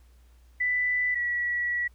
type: tone pair in turn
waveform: sine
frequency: 1987 / 1936 Hz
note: B6 / B6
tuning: +10 / -35 cents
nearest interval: unison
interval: 45 cents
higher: first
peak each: -23 / -25 dBFS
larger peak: first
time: 0.6-1.15 / 1.15-1.88 s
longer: second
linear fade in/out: 10 ms
effects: added 60 Hz sine -53 dBFS peak until 1.94 s + pink hiss -67 dBFS RMS until 1.94 s

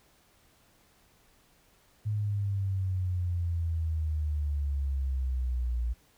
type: exponential sweep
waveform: sine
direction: down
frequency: 106.8 to 58.2 Hz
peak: -27 dBFS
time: 2.05-5.94 s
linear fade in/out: 20 ms
effects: pink hiss -64 dBFS RMS until 6.17 s

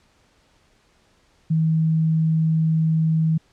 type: tone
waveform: sine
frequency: 160 Hz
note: D#3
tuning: 49 cents sharp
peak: -16 dBFS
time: 1.5-3.38 s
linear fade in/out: 10 ms
effects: pink hiss -60 dBFS RMS until 3.52 s + low-pass 7000 Hz 12 dB/octave

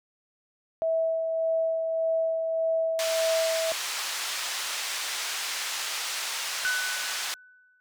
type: tone with tremolo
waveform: sine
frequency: 651 Hz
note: E5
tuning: 22 cents flat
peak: -22 dBFS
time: 0.82-3.72 s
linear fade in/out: 0 ms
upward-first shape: sine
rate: 1.7 Hz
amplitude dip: 35%
type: band-pass noise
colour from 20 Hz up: white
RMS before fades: -32 dBFS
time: 2.99-7.34 s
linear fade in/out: 0 ms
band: 890 to 6200 Hz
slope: 12 dB/octave
type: tone with exponential decay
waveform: sine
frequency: 1496 Hz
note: F#6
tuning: 19 cents sharp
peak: -23 dBFS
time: 6.65-7.8 s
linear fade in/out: 0 ms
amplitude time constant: 250 ms
effects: none

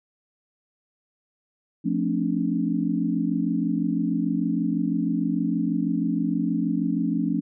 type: chord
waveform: sine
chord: D minor seventh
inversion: first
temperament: equal with one note detuned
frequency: 174.61 / 220 / 267.4 / 293.7 Hz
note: F3 / A3 / C4 / D4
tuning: 0 / 0 / +38 / 0 cents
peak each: -27 dBFS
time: 1.84-7.41 s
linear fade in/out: 20 ms
effects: none

